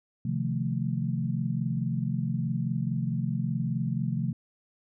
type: chord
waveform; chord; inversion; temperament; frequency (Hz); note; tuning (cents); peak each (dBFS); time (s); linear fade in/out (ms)
sine; F dominant seventh; second; equal; 130.81 / 155.56 / 174.61 / 220; C3 / Eb3 / F3 / A3; 0 / 0 / 0 / 0; -30 / -33 / -32 / -33; 0.25-4.33; 5
effects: none